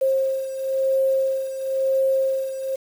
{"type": "beating tone pair", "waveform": "sine", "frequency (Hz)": [533, 533.98], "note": ["C5", "C5"], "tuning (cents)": [32, 35], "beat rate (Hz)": 0.98, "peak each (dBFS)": [-20, -25], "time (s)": [0.01, 2.76], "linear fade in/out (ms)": 10, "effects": ["7-bit"]}